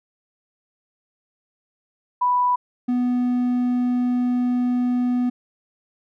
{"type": "tone pair in turn", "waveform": ["sine", "triangle"], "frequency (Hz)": [987.8, 246.9], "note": ["B5", "B3"], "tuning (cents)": [0, 0], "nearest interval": "2 octaves", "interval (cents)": 2400, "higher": "first", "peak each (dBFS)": -16, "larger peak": "neither", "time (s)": [[2.21, 2.56], [2.88, 5.3]], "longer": "second", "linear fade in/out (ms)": 10, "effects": []}